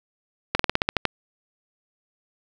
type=slowing click train; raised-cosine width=0.3 ms; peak=-3 dBFS; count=9; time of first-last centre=0.55-1.053 s; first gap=44 ms; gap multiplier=1.1; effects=7-bit